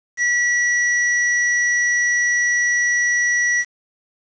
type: tone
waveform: square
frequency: 1940 Hz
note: B6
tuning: 31 cents flat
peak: -16 dBFS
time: 0.17-3.65 s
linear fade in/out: 50 ms
effects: resampled to 16000 Hz + 7-bit